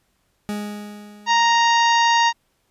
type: tone with exponential decay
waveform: 40% pulse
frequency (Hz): 207.7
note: G#3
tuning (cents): 0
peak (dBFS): -22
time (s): 0.49-2.01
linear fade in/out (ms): 0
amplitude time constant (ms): 330
type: harmonic tone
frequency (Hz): 932.3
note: A#5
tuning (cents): 0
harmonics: 1 / 2 / 3 / 4 / 5 / 6 / 7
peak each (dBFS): -15 / -21 / -25 / -27 / -29 / -31 / -32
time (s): 1.26-2.33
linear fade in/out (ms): 50
effects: pink hiss -67 dBFS RMS until 2.7 s + resampled to 32000 Hz